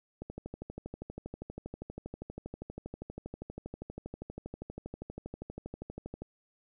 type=click train; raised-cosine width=2 ms; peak=-27 dBFS; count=76; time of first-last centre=0.22-6.22 s; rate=12.5 Hz; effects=none